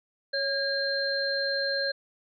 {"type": "tone cluster", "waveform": "sine", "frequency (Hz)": [554, 1623, 4166], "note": ["C#5", "G#6", "C8"], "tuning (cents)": [-1, -40, -8], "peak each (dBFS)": -30, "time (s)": [0.33, 1.92], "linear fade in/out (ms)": 10, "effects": []}